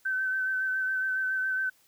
sine tone with vibrato, 1533 Hz, G6, 39 cents flat, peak -26 dBFS, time 0.05-1.7 s, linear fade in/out 10 ms, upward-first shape sine, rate 7.2 Hz, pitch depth 22 cents each way, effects white hiss -64 dBFS RMS until 1.87 s

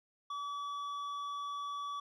sine tone with hard clipping, 1145 Hz, D6, 44 cents flat, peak -39 dBFS, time 0.3-2 s, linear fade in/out 5 ms, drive 7 dB, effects resampled to 22050 Hz

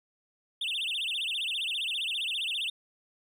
triangle tone with vibrato, 3102 Hz, G7, 19 cents flat, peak -28 dBFS, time 0.61-2.7 s, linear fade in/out 5 ms, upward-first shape sine, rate 15 Hz, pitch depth 290 cents each way, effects none

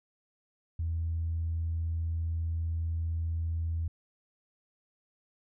sine tone, 82.4 Hz, E2, in tune, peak -28 dBFS, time 0.79-3.88 s, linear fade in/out 5 ms, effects tanh soft clip ceiling -24 dBFS

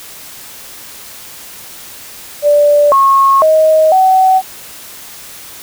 sine tone with pitch steps, 585 / 1090 / 629 / 755 Hz, D5 / C#6 / D#5 / F#5, -7 / -29 / +19 / +35 cents, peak -5 dBFS, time 2.42-4.42 s, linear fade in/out 50 ms, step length 500 ms, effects white hiss -32 dBFS RMS until 5.62 s

